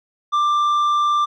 triangle tone with tanh clipping, 1183 Hz, D6, 12 cents sharp, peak -16 dBFS, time 0.32-1.26 s, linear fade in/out 20 ms, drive 10 dB, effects none

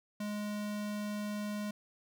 square tone, 208.3 Hz, G#3, 5 cents sharp, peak -36 dBFS, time 0.2-1.71 s, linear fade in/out 5 ms, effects none

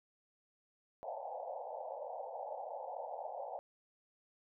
white band-pass noise, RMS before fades -44 dBFS, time 1.03-3.59 s, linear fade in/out 0 ms, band 500 to 880 Hz, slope 96 dB/octave, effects none

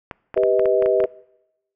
clicks, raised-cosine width 0.5 ms, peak -15 dBFS, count 10, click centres 0.112 / 0.343 / 0.376 / 0.435 / 0.595 / 0.657 / 0.824 / 0.86 / 1.003 / 1.04 s
sine chord, G augmented, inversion none, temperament equal with one note detuned, 392 / 493.9 / 632 Hz, G4 / B4 / D#5, 0 / 0 / +27 cents, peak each -19 dBFS, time 0.36-1.06 s, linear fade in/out 10 ms
effects noise-tail reverb RT60 0.9 s tail -23 dB re dry

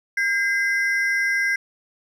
triangle ring-modulated tone, 1828 Hz, A#6, 34 cents flat, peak -14 dBFS, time 0.17-1.56 s, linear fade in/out 5 ms, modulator 220 Hz, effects none

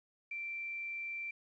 sine tone with quantisation, 2349 Hz, D7, in tune, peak -38 dBFS, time 0.31-1.31 s, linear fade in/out 5 ms, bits 11, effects resampled to 16000 Hz

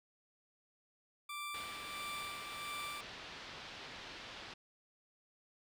20% pulse tone with tremolo, 1174.7 Hz, D6, in tune, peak -36 dBFS, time 1.29-3.01 s, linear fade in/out 5 ms, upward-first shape sine, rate 1.5 Hz, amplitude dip 50%
white low-pass noise, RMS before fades -50 dBFS, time 1.54-4.54 s, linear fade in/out 5 ms, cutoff 4200 Hz, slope 24 dB/octave
effects none

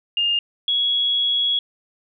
sine tone pair in turn, 2821 / 3341 Hz, F7 / G#7, +17 / +10 cents, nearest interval minor third, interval 293 cents, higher second, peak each -17 dBFS, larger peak neither, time 0.17-0.39 / 0.68-1.59 s, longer second, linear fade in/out 2 ms, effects none

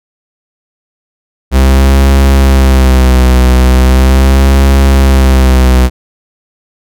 45% pulse tone with vibrato, 65.41 Hz, C2, in tune, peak -3 dBFS, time 1.51-5.9 s, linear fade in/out 50 ms, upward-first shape sine, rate 0.39 Hz, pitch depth 58 cents each way, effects none

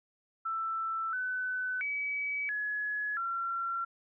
sine tone with pitch steps, 1329 / 1506 / 2281 / 1691 / 1364 Hz, E6 / F#6 / C#7 / G#6 / F6, +14 / +30 / +49 / +31 / -41 cents, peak -31 dBFS, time 0.45-3.85 s, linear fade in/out 10 ms, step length 680 ms, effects none

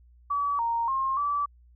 sine tone with pitch steps, 1143 / 929 / 1068 / 1156 Hz, D6 / A#5 / C6 / D6, -47 / -6 / +35 / -28 cents, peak -24 dBFS, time 0.3-1.46 s, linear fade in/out 10 ms, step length 290 ms, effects added 60 Hz sine -53 dBFS peak until 1.75 s

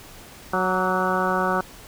harmonic tone with a mistuned harmonic, 185 Hz, F#3, in tune, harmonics 1 / 2 / 3 / 4 / 5 / 6 / 7 / 8, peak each -28 / -28 / -28 / -28 / -28 / -28 / -28 / -28 dBFS, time 0.53-1.61 s, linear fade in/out 5 ms, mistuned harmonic 6, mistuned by +46 cents, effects pink hiss -44 dBFS RMS until 1.87 s

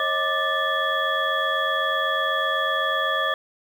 sine tone cluster, 543 / 631 / 1182 / 1754 / 3348 Hz, C#5 / D#5 / D6 / A6 / G#7, -36 / +24 / +11 / -6 / +13 cents, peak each -30 / -29 / -25 / -25 / -29 dBFS, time 0-3.34 s, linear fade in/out 2 ms, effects 8-bit

